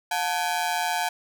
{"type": "ring-modulated tone", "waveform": "sawtooth", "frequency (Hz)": 799, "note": "G5", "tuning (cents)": 33, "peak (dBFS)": -17, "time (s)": [0.11, 1.09], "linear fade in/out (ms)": 5, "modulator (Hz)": 82, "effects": []}